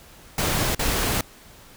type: noise with dropouts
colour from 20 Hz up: pink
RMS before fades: -23 dBFS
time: 0.38-1.21 s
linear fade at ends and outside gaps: 2 ms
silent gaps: 0.749-0.793 s
effects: pink hiss -48 dBFS RMS until 1.76 s